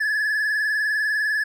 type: tone with vibrato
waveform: triangle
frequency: 1708 Hz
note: G#6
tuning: 48 cents sharp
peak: -18 dBFS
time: 0-1.44 s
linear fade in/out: 10 ms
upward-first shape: triangle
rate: 20 Hz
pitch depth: 72 cents each way
effects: none